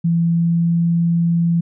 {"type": "tone with pitch glide", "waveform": "sine", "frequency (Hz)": [168.1, 169.17], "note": ["E3", "E3"], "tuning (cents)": [34, 45], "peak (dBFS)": -13, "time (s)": [0.04, 1.61], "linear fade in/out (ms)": 10, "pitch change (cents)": 11, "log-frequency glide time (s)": [0.21, 0.8], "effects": []}